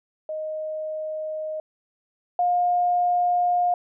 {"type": "tone pair in turn", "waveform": "sine", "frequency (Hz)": [622.3, 710.7], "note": ["D#5", "F5"], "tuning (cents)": [0, 30], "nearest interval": "major second", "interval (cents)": 230, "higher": "second", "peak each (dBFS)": [-27, -18], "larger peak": "second", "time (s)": [[0.29, 1.6], [2.39, 3.74]], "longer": "second", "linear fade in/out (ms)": 2, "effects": []}